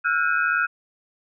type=tone cluster; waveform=sine; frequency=1344 / 1446 / 1600 / 2521 Hz; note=E6 / F#6 / G6 / D#7; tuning=+33 / -40 / +35 / +22 cents; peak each=-25 / -21 / -27 / -30 dBFS; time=0.04-0.67 s; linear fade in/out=20 ms; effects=none